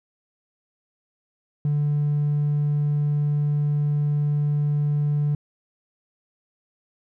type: tone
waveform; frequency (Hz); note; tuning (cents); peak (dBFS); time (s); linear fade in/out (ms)
triangle; 146.83; D3; 0; -16; 1.65-5.35; 2
effects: tanh soft clip ceiling -15 dBFS